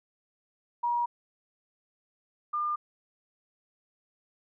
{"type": "tone pair in turn", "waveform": "sine", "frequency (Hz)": [955, 1203.2], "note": ["A#5", "D6"], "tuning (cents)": [42, 42], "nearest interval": "major third", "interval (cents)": 400, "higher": "second", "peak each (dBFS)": [-25, -27], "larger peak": "first", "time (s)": [[0.83, 1.06], [2.53, 2.76]], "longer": "neither", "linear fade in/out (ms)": 10, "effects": []}